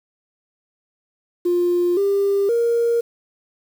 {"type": "tone with pitch steps", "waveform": "sine", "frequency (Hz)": [351.7, 398.4, 468.3], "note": ["F4", "G4", "A#4"], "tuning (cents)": [12, 28, 8], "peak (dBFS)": -14, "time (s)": [1.45, 3.01], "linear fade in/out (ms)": 10, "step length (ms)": 520, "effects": ["tanh soft clip ceiling -12 dBFS", "7-bit"]}